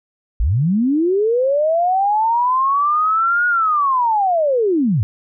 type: linear two-way sweep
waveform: sine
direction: up then down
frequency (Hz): 44.41 to 1453 to 88.2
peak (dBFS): -13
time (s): 0.4-5.03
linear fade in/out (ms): 0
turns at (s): 3.47
effects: none